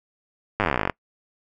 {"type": "slowing click train", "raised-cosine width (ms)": 0.5, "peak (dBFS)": -6, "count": 21, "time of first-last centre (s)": [0.6, 0.898], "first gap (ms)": 9, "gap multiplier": 1.05, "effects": ["noise-tail reverb RT60 0.1 s tail -26 dB re dry"]}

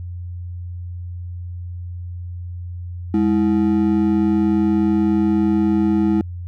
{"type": "ring-modulated tone", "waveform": "triangle", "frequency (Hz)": 264.5, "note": "C4", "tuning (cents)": 19, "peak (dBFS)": -9, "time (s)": [3.14, 6.21], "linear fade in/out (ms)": 0, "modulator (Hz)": 59.9, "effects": ["added 88 Hz sine -27 dBFS peak until 6.47 s"]}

